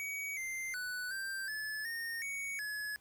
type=tone with pitch steps; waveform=square; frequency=2260 / 2088 / 1487 / 1574 / 1726 / 1841 / 2234 / 1698 Hz; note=C#7 / C7 / F#6 / G6 / A6 / A#6 / C#7 / G#6; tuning=+33 / -4 / +8 / +7 / -34 / -22 / +13 / +38 cents; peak=-38 dBFS; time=0-2.96 s; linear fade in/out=0 ms; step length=370 ms; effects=pink hiss -67 dBFS RMS until 3 s